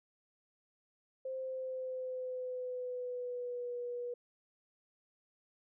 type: tone with pitch glide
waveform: sine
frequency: 523.3 to 485.4 Hz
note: C5 to B4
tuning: 0 to -30 cents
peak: -37 dBFS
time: 1.25-4.14 s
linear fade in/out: 5 ms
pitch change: -130 cents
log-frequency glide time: 1.36-3.77 s
effects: none